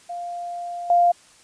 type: tone with level steps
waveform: sine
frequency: 698.5 Hz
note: F5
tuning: in tune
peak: -28 / -13 dBFS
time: 0.09-1.12 s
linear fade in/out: 10 ms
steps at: 0.9 s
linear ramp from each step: 2 ms
effects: white hiss -52 dBFS RMS until 1.43 s + resampled to 22050 Hz